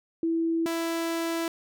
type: tone pair in turn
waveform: sine / sawtooth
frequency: 329.6 / 331.9 Hz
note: E4 / E4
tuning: 0 / +12 cents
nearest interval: unison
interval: 12 cents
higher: second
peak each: -23 dBFS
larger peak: neither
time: 0.23-0.66 / 0.66-1.48 s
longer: second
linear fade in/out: 2 ms
effects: none